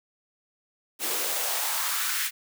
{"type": "noise with high-pass filter sweep", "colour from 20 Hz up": "white", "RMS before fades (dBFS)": -28, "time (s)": [0.99, 2.31], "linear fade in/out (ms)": 50, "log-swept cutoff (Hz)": [320, 1900], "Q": 2.3, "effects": []}